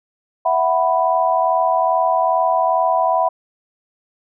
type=chord; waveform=sine; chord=E suspended second; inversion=none; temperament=just; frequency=659.3 / 741.7 / 988.9 Hz; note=E5 / F#5 / B5; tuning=0 / +4 / +2 cents; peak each=-18 dBFS; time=0.45-3.29 s; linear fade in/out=10 ms; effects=none